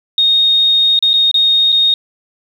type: tone with dropouts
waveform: sine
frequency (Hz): 3713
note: A#7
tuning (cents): -8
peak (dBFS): -8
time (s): 0.18-1.94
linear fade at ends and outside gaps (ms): 2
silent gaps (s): 0.991-1.025 / 1.133-1.138 / 1.314-1.342 / 1.721-1.725
effects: 7-bit